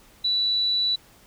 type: tone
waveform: sine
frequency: 3951 Hz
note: B7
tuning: in tune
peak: -20 dBFS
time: 0.24-0.96 s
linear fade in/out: 10 ms
effects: pink hiss -54 dBFS RMS until 1.26 s